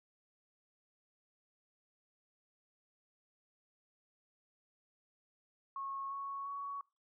sine tone with pitch steps, 1094 / 1107.4 / 1120.9 Hz, C#6 / C#6 / C#6, -23 / -2 / +19 cents, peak -39 dBFS, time 5.76-6.81 s, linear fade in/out 2 ms, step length 350 ms, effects noise-tail reverb RT60 0.3 s tail -24 dB re dry

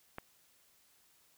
click, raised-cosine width 0.5 ms, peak -26 dBFS, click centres 0.184 s, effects white hiss -68 dBFS RMS until 1.37 s

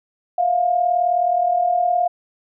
sine tone pair together, 670.8 / 710 Hz, E5 / F5, +30 / +28 cents, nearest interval minor second, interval 98 cents, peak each -22 / -16 dBFS, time 0.38-2.08 s, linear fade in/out 5 ms, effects none

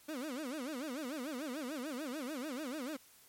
30% pulse tone with vibrato, 277.2 Hz, C#4, in tune, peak -36 dBFS, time 0.08-2.97 s, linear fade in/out 10 ms, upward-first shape sine, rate 6.8 Hz, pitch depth 250 cents each way, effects white hiss -62 dBFS RMS until 3.28 s + MP3 64 kbps

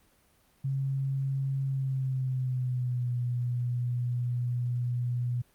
sine tone with pitch glide, 135.6 to 122.21 Hz, C#3 to B2, -38 to -18 cents, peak -27 dBFS, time 0.64-5.42 s, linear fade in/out 10 ms, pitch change -180 cents, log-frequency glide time 1.64-3.12 s, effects pink hiss -65 dBFS RMS until 5.54 s + Opus 32 kbps

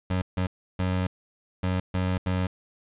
25% pulse tone bursts at uneven times, 92.1 Hz, F#2, 7 cents flat, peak -20 dBFS, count 6, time 0.1-0.22 / 0.37-0.47 / 0.79-1.07 / 1.63-1.8 / 1.94-2.18 / 2.26-2.47 s, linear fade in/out 5 ms, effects resampled to 8000 Hz + 10-bit

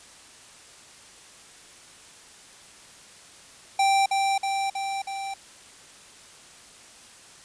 square tone with echo, 784 Hz, G5, in tune, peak -19 dBFS, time 3.79-4.06 s, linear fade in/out 5 ms, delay 320 ms, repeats 4, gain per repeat -3 dB, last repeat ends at 5.34 s, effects white hiss -49 dBFS RMS until 7.44 s + resampled to 22050 Hz

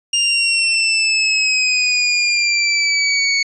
25% pulse exponential sweep, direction down, 2812 to 2217 Hz, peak -10 dBFS, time 0.13-3.43 s, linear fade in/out 5 ms, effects resampled to 22050 Hz

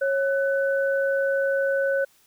sine tone pair together, 547.8 / 1500 Hz, C#5 / F#6, -21 / +23 cents, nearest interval octave + perfect fourth, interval 1744 cents, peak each -21 / -27 dBFS, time 0.01-2.05 s, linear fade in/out 10 ms, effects white hiss -60 dBFS RMS until 2.26 s

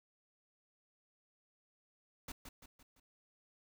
pink noise with echo, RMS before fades -45 dBFS, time 2.28-2.32 s, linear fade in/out 5 ms, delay 170 ms, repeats 4, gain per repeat -6 dB, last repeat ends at 3 s, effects none

